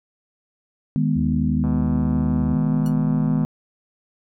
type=chord; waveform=sine; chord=G# minor; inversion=second; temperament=equal; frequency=155.56 / 207.7 / 246.9 Hz; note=D#3 / G#3 / B3; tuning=0 / 0 / 0 cents; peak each=-20 / -23 / -22 dBFS; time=0.96-3.45 s; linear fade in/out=0 ms
type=harmonic tone; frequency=77.78 Hz; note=D#2; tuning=in tune; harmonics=1 / 2 / 4; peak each=-25 / -31 / -37 dBFS; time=1.15-2.56 s; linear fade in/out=20 ms
type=click train; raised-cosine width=1 ms; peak=-22 dBFS; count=229; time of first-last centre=1.64-3.45 s; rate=126 Hz
type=tone with exponential decay; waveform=5% pulse; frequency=1448 Hz; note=F#6; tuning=38 cents flat; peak=-26 dBFS; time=2.86-2.95 s; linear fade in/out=1 ms; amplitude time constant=19 ms
effects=none